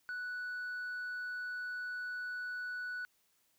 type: tone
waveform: sine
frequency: 1480 Hz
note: F#6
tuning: in tune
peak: -35 dBFS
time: 0.09-3.05 s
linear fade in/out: 0 ms
effects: tanh soft clip ceiling -37 dBFS + white hiss -74 dBFS RMS until 3.58 s